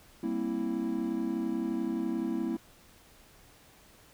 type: chord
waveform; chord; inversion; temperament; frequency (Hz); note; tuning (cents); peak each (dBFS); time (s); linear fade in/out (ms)
triangle; C dominant seventh; second; equal with one note detuned; 196 / 233.1 / 264.7 / 329.6; G3 / Bb3 / C4 / E4; 0 / 0 / +20 / 0; -37 / -32 / -34 / -31; 0.23-2.57; 5
effects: pink hiss -58 dBFS RMS until 4.13 s